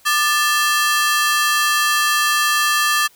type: ring-modulated tone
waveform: sawtooth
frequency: 1473 Hz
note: F#6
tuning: 8 cents flat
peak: -8 dBFS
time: 0.05-3.08 s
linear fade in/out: 20 ms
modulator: 278 Hz
effects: white hiss -52 dBFS RMS until 3.15 s